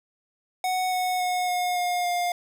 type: tone with pitch steps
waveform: square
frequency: 740 / 733.2 / 726.4 / 719.8 / 713.1 / 706.6 Hz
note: F#5 / F#5 / F#5 / F#5 / F5 / F5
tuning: 0 / -16 / -32 / -48 / +36 / +20 cents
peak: -24 dBFS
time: 0.64-2.32 s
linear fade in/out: 2 ms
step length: 280 ms
effects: none